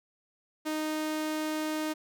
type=tone; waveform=sawtooth; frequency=309.6 Hz; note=D#4; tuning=9 cents flat; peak=-26 dBFS; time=0.65-1.94 s; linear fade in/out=20 ms; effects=none